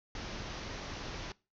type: low-pass noise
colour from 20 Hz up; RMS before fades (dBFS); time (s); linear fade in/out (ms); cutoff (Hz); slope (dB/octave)
pink; -42; 0.15-1.32; 2; 6300; 96
effects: noise-tail reverb RT60 0.3 s tail -22 dB re dry